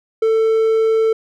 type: tone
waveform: triangle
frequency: 444.9 Hz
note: A4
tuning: 19 cents sharp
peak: -10 dBFS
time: 0.22-1.13 s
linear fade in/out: 5 ms
effects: none